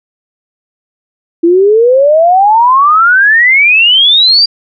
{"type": "exponential sweep", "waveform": "sine", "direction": "up", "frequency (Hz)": [329.6, 4808], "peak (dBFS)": -3, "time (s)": [1.43, 4.46], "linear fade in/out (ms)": 10, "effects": []}